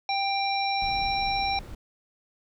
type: harmonic tone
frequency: 789 Hz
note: G5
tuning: 11 cents sharp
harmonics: 1 / 3 / 5 / 7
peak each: -26 / -31 / -33 / -34 dBFS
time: 0.09-1.59 s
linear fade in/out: 2 ms
type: noise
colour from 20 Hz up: brown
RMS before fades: -39 dBFS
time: 0.81-1.75 s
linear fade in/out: 5 ms
effects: none